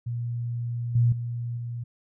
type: tone with level steps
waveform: sine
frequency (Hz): 119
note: A#2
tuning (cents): +36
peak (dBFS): -27 / -17 / -28 / -30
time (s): 0.06-1.84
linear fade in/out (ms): 10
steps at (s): 0.95 / 1.12 / 1.57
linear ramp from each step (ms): 5
effects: none